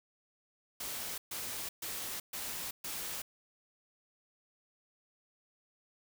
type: noise bursts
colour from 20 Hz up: white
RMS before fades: -40 dBFS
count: 5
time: 0.8-3.22 s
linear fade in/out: 5 ms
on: 380 ms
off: 130 ms
effects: none